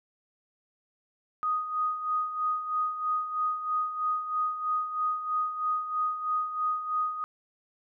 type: tone with tremolo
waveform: sine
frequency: 1244.5 Hz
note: D#6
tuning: in tune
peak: -24 dBFS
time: 1.43-7.24 s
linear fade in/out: 0 ms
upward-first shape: sine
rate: 3.1 Hz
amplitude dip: 65%
effects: none